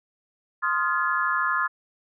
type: chord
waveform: sine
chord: F minor seventh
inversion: second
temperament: equal with one note detuned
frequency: 1046.5 / 1244.5 / 1396.9 / 1705 Hz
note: C6 / Eb6 / F6 / Ab6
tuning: 0 / 0 / 0 / +45 cents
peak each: -27 dBFS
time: 0.62-1.68 s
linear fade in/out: 20 ms
effects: none